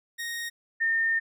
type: tone pair in turn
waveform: sawtooth / sine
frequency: 1864.7 / 1817.9 Hz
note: A#6 / A#6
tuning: 0 / -44 cents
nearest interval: unison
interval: 44 cents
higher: first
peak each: -28 / -22 dBFS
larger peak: second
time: 0.18-0.5 / 0.8-1.2 s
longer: second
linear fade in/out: 20 ms
effects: none